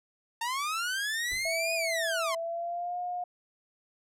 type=linear two-way sweep; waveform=sawtooth; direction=up then down; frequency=902 to 2500 to 1006 Hz; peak=-26 dBFS; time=0.41-2.35 s; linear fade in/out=5 ms; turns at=1.74 s
type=noise with exponential decay; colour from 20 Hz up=brown; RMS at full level=-41 dBFS; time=1.31-1.6 s; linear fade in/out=0 ms; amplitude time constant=63 ms
type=tone with pitch glide; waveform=sine; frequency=659.3 to 714.8 Hz; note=E5 to F5; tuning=0 to +40 cents; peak=-31 dBFS; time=1.45-3.24 s; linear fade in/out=5 ms; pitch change=+140 cents; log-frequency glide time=2.33-2.98 s
effects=low-pass 12000 Hz 12 dB/octave